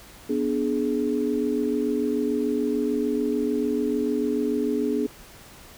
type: chord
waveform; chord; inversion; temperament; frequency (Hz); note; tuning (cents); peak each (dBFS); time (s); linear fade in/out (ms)
sine; G# diminished; first; equal with one note detuned; 246.9 / 293.7 / 420.9; B3 / D4 / G#4; 0 / 0 / +23; -26; 0.29-5.07; 10
effects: pink hiss -47 dBFS RMS until 5.77 s